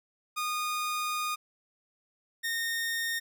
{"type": "tone pair in turn", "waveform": "sawtooth", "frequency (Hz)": [1228, 1839.9], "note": ["D#6", "A#6"], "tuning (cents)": [-23, -23], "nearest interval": "perfect fifth", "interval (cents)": 700, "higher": "second", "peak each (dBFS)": -26, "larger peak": "neither", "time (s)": [[0.36, 1.36], [2.43, 3.2]], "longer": "first", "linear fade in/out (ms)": 20, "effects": []}